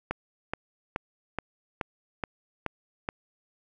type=click train; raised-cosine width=0.5 ms; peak=-14 dBFS; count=8; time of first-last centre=0.11-3.089 s; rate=2.35 Hz; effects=none